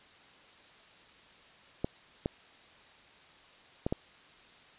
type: clicks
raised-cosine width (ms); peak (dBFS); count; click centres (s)
2; -16; 4; 1.845 / 2.259 / 3.865 / 3.925
effects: white hiss -57 dBFS RMS until 4.78 s + resampled to 8000 Hz